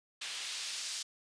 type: noise with band-pass filter sweep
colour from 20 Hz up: white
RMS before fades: -40 dBFS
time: 0.21-1.03 s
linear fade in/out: 10 ms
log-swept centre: 2900 to 5000 Hz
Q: 1.1
effects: resampled to 22050 Hz